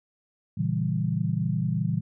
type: chord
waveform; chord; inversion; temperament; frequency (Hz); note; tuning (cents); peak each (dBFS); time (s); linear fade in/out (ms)
sine; A# diminished seventh; none; equal with one note detuned; 116.54 / 139.96 / 164.81 / 196; A#2 / C#3 / E3 / G3; 0 / +17 / 0 / 0; -29 / -30 / -27 / -31; 0.57-2.01; 10
effects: none